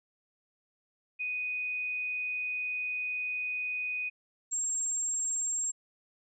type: tone pair in turn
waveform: sine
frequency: 2489 / 7506 Hz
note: D#7 / A#8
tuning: 0 / +11 cents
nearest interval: octave + perfect fifth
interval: 1911 cents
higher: second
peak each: -31 / -29 dBFS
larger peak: second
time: 1.19-4.1 / 4.51-5.72 s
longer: first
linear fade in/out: 20 ms
effects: none